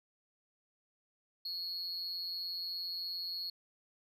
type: tone with amplitude modulation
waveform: triangle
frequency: 4330 Hz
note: C#8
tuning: 41 cents flat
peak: -33 dBFS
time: 1.45-3.5 s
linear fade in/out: 5 ms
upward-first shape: sine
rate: 177 Hz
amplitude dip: 65%
effects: none